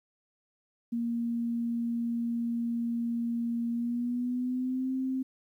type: tone with pitch glide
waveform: sine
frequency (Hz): 234.3 to 261.5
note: A#3 to C4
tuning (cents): +9 to -1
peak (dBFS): -28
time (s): 0.92-5.23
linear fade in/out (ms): 10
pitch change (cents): +190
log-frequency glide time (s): 3.71-4.92
effects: 11-bit